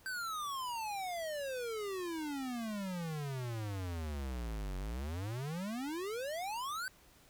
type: exponential two-way sweep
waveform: square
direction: down then up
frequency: 1568 to 45.45 to 1568 Hz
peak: -38 dBFS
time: 0.06-6.88 s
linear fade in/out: 0 ms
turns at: 4.77 s
effects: pink hiss -63 dBFS RMS until 7.29 s